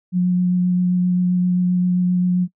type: tone with vibrato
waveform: sine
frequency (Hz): 180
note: F#3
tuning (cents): -47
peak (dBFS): -14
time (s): 0.12-2.48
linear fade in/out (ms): 50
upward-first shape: sine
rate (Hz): 7.6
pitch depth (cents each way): 10
effects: noise-tail reverb RT60 0.1 s tail -23 dB re dry